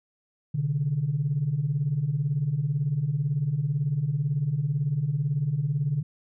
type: beating tone pair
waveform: sine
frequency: 129.7 / 147.7 Hz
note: C3 / D3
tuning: -15 / +10 cents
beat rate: 18 Hz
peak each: -28 / -24 dBFS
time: 0.54-6.03 s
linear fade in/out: 10 ms
effects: tanh soft clip ceiling -16 dBFS